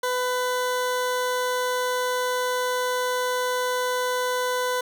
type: tone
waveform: 20% pulse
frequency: 500 Hz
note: B4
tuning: 21 cents sharp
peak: -18 dBFS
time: 0.03-4.81 s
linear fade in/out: 5 ms
effects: none